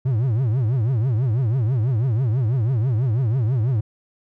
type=tone with vibrato; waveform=triangle; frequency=119.7 Hz; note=A#2; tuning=46 cents sharp; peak=-15 dBFS; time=0.05-3.81 s; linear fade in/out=10 ms; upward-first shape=triangle; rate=6.1 Hz; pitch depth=280 cents each way; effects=none